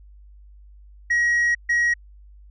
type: tone bursts at uneven times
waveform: sine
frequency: 1900 Hz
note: A#6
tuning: 33 cents sharp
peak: -14 dBFS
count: 2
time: 1.1-1.55 / 1.69-1.94 s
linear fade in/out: 10 ms
effects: tanh soft clip ceiling -16 dBFS + added 50 Hz sine -44 dBFS peak until 2.5 s